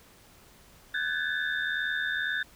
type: tone cluster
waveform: sine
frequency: 1500 / 1648 / 1730 / 3618 Hz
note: F#6 / G#6 / A6 / A7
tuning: +23 / -14 / -30 / +48 cents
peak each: -32 / -33 / -32 / -38 dBFS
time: 0.94-2.43 s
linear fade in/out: 5 ms
effects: pink hiss -56 dBFS RMS until 2.55 s